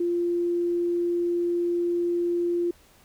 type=tone; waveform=sine; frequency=346.9 Hz; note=F4; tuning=12 cents flat; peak=-22 dBFS; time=0-2.71 s; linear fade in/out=5 ms; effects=pink hiss -57 dBFS RMS until 3.04 s